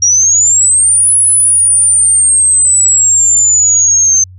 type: exponential two-way sweep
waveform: sine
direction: up then down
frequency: 5650 to 10310 to 6230 Hz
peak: -5 dBFS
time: 0.02-4.24 s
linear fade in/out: 5 ms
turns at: 1.16 s
effects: added 92 Hz sine -31 dBFS peak until 4.38 s